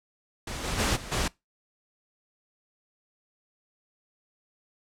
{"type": "noise with level steps", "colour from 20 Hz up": "pink", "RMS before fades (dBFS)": [-35, -31, -25, -40, -27], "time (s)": [0.47, 1.28], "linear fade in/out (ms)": 5, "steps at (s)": [0.63, 0.78, 0.95, 1.11], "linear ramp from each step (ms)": 20, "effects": ["noise-tail reverb RT60 0.2 s tail -23 dB re dry", "low-pass 9000 Hz 12 dB/octave"]}